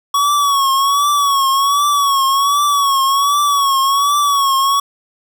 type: tone with vibrato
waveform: square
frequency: 1120 Hz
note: C#6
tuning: 18 cents sharp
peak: -12 dBFS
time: 0.14-4.8 s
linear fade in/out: 5 ms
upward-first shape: triangle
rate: 1.3 Hz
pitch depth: 78 cents each way
effects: none